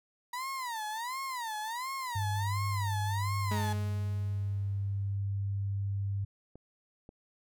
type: tone with vibrato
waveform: 35% pulse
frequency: 958 Hz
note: A#5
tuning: 47 cents sharp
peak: -33 dBFS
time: 0.33-3.73 s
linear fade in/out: 5 ms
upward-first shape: sine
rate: 1.4 Hz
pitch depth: 210 cents each way
type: tone with pitch glide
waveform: sine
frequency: 100 to 99.25 Hz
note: G2 to G2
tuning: +35 to +22 cents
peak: -30 dBFS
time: 2.15-6.25 s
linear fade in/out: 10 ms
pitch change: -13 cents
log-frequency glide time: 3.02-3.7 s
type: tone with exponential decay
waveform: sawtooth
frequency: 210.1 Hz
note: G#3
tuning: 20 cents sharp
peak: -29 dBFS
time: 3.51-5.17 s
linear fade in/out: 5 ms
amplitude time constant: 360 ms
type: clicks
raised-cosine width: 2 ms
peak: -36 dBFS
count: 2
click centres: 6.556 / 7.091 s
effects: none